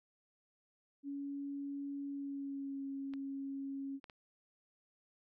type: tone with pitch glide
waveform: sine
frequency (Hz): 281.1 to 274.2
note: C#4 to C#4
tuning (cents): +24 to -19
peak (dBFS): -39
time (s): 1.03-4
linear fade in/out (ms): 50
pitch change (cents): -43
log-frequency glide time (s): 2.08-2.84
type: clicks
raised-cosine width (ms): 0.3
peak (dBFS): -36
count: 3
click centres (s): 3.137 / 4.042 / 4.098
effects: none